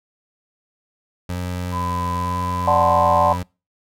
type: tone with vibrato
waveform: 25% pulse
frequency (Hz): 88.9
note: F2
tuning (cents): +31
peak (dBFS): -20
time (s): 1.29-3.43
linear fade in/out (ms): 5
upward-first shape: sine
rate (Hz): 1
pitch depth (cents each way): 18
type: tone with pitch glide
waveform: sine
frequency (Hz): 1007 to 981.7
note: B5 to B5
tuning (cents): +33 to -11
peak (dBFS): -23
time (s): 1.71-3.39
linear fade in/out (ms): 50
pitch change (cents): -44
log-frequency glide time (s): 2.8-3.18
type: chord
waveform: sine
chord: D dominant seventh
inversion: none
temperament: equal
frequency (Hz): 587.3 / 740 / 880 / 1046.5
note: D5 / F#5 / A5 / C6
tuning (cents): 0 / 0 / 0 / 0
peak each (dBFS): -19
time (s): 2.67-3.33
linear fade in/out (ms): 5
effects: noise-tail reverb RT60 0.3 s tail -25 dB re dry